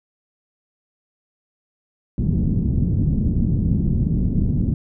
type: low-pass noise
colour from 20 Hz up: white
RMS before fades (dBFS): -19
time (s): 2.18-4.74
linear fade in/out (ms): 2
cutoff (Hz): 210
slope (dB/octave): 24
effects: none